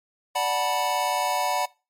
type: chord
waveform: square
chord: B minor seventh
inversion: first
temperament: equal with one note detuned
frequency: 587.3 / 740 / 880 / 978.7 Hz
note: D5 / F#5 / A5 / B5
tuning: 0 / 0 / 0 / -16 cents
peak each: -31 / -27 / -31 / -28 dBFS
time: 0.35-1.66 s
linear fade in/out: 10 ms
effects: noise-tail reverb RT60 0.3 s tail -23 dB re dry + MP3 64 kbps